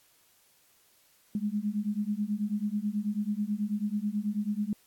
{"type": "beating tone pair", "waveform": "sine", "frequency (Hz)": [203.7, 212.9], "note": ["G#3", "G#3"], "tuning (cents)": [-33, 43], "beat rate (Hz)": 9.2, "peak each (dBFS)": -31, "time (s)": [1.35, 4.73], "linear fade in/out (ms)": 2, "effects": ["white hiss -64 dBFS RMS until 4.86 s", "AAC 64 kbps"]}